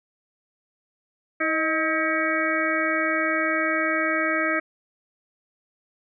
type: harmonic tone with a mistuned harmonic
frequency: 320 Hz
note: D#4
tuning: 49 cents sharp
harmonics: 1 / 2 / 4 / 5 / 6 / 7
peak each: -28 / -28 / -28 / -28 / -28 / -28 dBFS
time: 1.4-4.6 s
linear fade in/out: 10 ms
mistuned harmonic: 2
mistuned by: -41 cents
effects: none